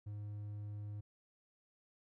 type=tone; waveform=triangle; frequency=103.83 Hz; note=G#2; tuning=in tune; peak=-40 dBFS; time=0.06-1.01 s; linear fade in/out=10 ms; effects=none